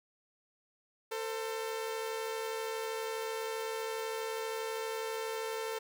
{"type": "tone pair together", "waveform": "sawtooth", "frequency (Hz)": [447.4, 519.8], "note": ["A4", "C5"], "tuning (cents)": [29, -11], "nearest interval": "minor third", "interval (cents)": 260, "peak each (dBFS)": [-32, -39], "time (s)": [1.11, 5.79], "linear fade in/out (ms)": 10, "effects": []}